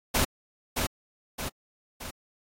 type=noise with echo; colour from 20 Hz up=pink; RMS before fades=-24 dBFS; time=0.14-0.25 s; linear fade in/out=10 ms; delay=620 ms; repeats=3; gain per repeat=-5 dB; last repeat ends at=2.11 s; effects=AAC 48 kbps

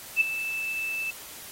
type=tone with ADSR envelope; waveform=sine; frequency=2637 Hz; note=E7; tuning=in tune; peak=-15 dBFS; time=0.16-1.11 s; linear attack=49 ms; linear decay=10 ms; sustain=-13 dB; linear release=11 ms; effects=white hiss -43 dBFS RMS until 1.51 s + AAC 48 kbps

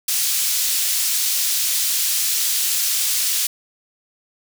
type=high-pass noise; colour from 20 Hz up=pink; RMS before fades=-20 dBFS; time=0.08-3.47 s; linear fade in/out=5 ms; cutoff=4600 Hz; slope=12 dB/octave; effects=none

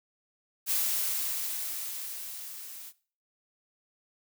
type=noise with level ramp; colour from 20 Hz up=blue; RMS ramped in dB=-27 to -45 dBFS; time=0.66-2.93 s; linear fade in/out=50 ms; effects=noise-tail reverb RT60 0.4 s tail -18 dB re dry

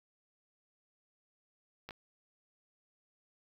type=clicks; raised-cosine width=0.3 ms; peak=-28 dBFS; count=2; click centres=1.89 / 1.908 s; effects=9-bit

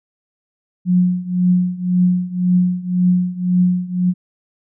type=tone with tremolo; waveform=sine; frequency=180.2 Hz; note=F#3; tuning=45 cents flat; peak=-9 dBFS; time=0.85-4.14 s; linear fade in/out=50 ms; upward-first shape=triangle; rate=1.9 Hz; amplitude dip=90%; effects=none

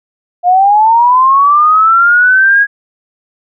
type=linear sweep; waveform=sine; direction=up; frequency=698.5 to 1661.2 Hz; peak=-4 dBFS; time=0.43-2.67 s; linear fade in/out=50 ms; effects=none

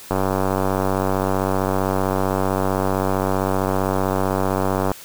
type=click train; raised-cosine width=1 ms; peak=-6 dBFS; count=460; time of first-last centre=0.11-4.916 s; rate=95.5 Hz; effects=white hiss -40 dBFS RMS until 5.04 s

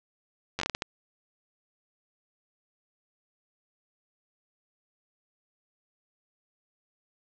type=slowing click train; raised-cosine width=0.2 ms; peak=-12 dBFS; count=8; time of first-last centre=0.59-0.821 s; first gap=10 ms; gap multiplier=1.39; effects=low-pass 7000 Hz 12 dB/octave

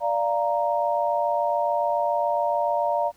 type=chord; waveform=sine; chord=Bb major; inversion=first; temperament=equal with one note detuned; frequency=587.3 / 694.4 / 932.3 Hz; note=D5 / F5 / Bb5; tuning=0 / -10 / 0 cents; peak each=-25 dBFS; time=0-3.12 s; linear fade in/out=50 ms; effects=pink hiss -59 dBFS RMS until 3.16 s

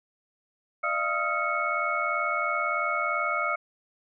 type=tone cluster; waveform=sine; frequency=600 / 683 / 1260 / 1378 / 2205 Hz; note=D5 / F5 / D#6 / F6 / C#7; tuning=+37 / -39 / +21 / -24 / -10 cents; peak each=-34 / -34 / -29 / -31 / -30 dBFS; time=0.83-3.56 s; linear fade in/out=10 ms; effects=none

